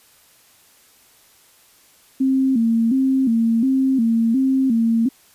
sine tone with vibrato, 246.1 Hz, B3, 6 cents flat, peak -14 dBFS, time 2.2-5.09 s, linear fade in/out 10 ms, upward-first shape square, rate 1.4 Hz, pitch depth 130 cents each way, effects white hiss -53 dBFS RMS until 5.34 s + resampled to 32000 Hz

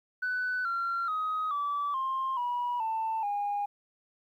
sine tone with pitch steps, 1497 / 1372.8 / 1258.8 / 1154.3 / 1058.5 / 970.7 / 890.1 / 816.2 Hz, F#6 / F6 / D#6 / D6 / C6 / B5 / A5 / G#5, +20 / -30 / +20 / -30 / +20 / -30 / +20 / -30 cents, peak -27 dBFS, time 0.22-3.66 s, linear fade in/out 10 ms, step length 430 ms, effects tanh soft clip ceiling -25 dBFS + 11-bit

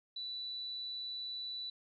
sine tone, 3964 Hz, B7, 6 cents sharp, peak -39 dBFS, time 0.16-1.7 s, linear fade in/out 5 ms, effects none

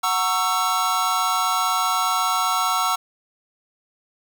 square chord, F# dominant seventh, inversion none, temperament just, 740 / 925 / 1110 / 1332 Hz, F#5 / A#5 / C#6 / E6, 0 / -14 / +2 / +18 cents, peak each -27 / -28 / -26 / -23 dBFS, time 0.03-2.96 s, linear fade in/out 10 ms, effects 9-bit

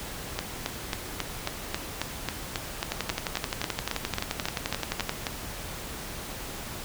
two click trains, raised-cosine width 0.2 ms, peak -10 / -10 dBFS, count 26 / 19, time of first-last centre 2.92-5.094 / 0.39-5.268 s, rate 11.5 / 3.69 Hz, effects pink hiss -38 dBFS RMS until 6.84 s

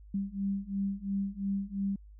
sine beating tone pair, 195.7 / 198.6 Hz, G3 / G3, -3 / +23 cents, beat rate 2.9 Hz, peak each -34 / -33 dBFS, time 0.14-1.96 s, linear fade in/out 5 ms, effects added 51 Hz sine -49 dBFS peak until 2.19 s

